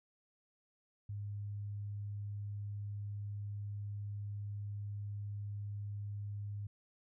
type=tone; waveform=sine; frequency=102.4 Hz; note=G#2; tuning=24 cents flat; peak=-39 dBFS; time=1.09-6.67 s; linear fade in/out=5 ms; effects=none